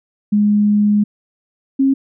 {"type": "tone pair in turn", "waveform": "sine", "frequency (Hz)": [207.7, 270.3], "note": ["G#3", "C#4"], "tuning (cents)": [0, -44], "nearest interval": "perfect fourth", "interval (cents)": 456, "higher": "second", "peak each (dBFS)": -10, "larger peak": "neither", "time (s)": [[0.32, 1.04], [1.79, 1.94]], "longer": "first", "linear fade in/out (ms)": 10, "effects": []}